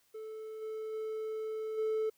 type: tone with level steps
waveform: triangle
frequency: 437.1 Hz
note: A4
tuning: 11 cents flat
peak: -39 / -35 / -33 / -27 dBFS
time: 0.14-2.1 s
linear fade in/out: 10 ms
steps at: 0.61 / 0.92 / 1.77 s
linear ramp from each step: 20 ms
effects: tanh soft clip ceiling -23 dBFS + white hiss -71 dBFS RMS until 2.17 s